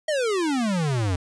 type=exponential sweep; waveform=square; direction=down; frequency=643 to 86.1 Hz; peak=-22 dBFS; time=0.08-1.16 s; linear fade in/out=5 ms; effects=resampled to 22050 Hz